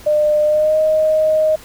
sine tone with pitch glide, 602 to 623.6 Hz, D5 to D#5, +43 to +4 cents, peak -11 dBFS, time 0.06-1.56 s, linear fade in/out 10 ms, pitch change +61 cents, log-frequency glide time 0.45-0.78 s, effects pink hiss -40 dBFS RMS until 1.64 s

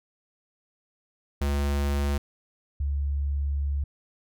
square / sine tone pair in turn, 71 / 70.75 Hz, C#2 / C#2, +42 / +36 cents, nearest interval unison, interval 6 cents, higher first, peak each -24 dBFS, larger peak neither, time 1.41-2.18 / 2.8-3.84 s, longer second, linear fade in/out 5 ms, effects none

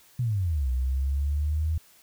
sine exponential two-way sweep, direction down then up, 128.5 to 62.5 to 80.7 Hz, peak -23 dBFS, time 0.19-1.78 s, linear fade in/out 5 ms, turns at 0.7 s, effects white hiss -57 dBFS RMS until 2.02 s

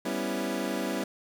25% pulse chord, C# half-diminished seventh, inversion second, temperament equal, 196 / 246.9 / 277.2 / 329.6 Hz, G3 / B3 / C#4 / E4, 0 / 0 / 0 / 0 cents, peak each -31 dBFS, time 0.05-1.04 s, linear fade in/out 5 ms, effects none

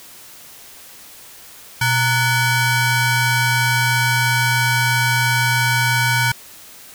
25% pulse ring-modulated tone, 800 Hz, G5, 35 cents sharp, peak -8 dBFS, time 1.81-6.32 s, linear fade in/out 5 ms, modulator 677 Hz, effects white hiss -41 dBFS RMS until 6.94 s

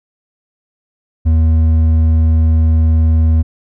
sine tone with hard clipping, 80.1 Hz, E2, 49 cents flat, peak -9 dBFS, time 1.25-3.43 s, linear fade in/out 20 ms, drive 5 dB, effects none

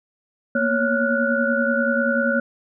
sine tone cluster, 233.1 / 243.5 / 555 / 1412 / 1478 Hz, A#3 / B3 / C#5 / F6 / F#6, 0 / -24 / +2 / +19 / -2 cents, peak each -23 / -29 / -22 / -26 / -23 dBFS, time 0.55-2.4 s, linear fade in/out 5 ms, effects none

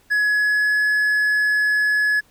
triangle tone with pitch glide, 1686 to 1697.7 Hz, G#6 to G#6, +26 to +38 cents, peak -14 dBFS, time 0.1-2.21 s, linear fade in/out 20 ms, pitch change +12 cents, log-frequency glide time 0.23-0.85 s, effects pink hiss -57 dBFS RMS until 2.3 s

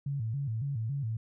sine tone with vibrato, 125.2 Hz, B2, 24 cents sharp, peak -30 dBFS, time 0.06-1.17 s, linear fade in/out 5 ms, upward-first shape square, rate 3.6 Hz, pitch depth 200 cents each way, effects none

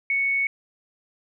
sine tone, 2217 Hz, C#7, in tune, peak -20 dBFS, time 0.1-0.47 s, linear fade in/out 2 ms, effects none

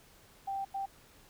sine tone bursts at uneven times, 784 Hz, G5, in tune, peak -33 dBFS, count 2, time 0.47-0.65 / 0.74-0.86 s, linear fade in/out 10 ms, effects pink hiss -60 dBFS RMS until 1.29 s

